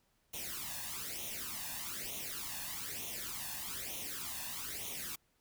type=noise with flanger; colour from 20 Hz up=white; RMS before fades=-42 dBFS; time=0.33-5.16 s; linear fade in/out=10 ms; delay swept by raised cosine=0.31 to 1.15 ms; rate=1.1 Hz; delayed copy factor=+0.75; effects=pink hiss -75 dBFS RMS until 5.4 s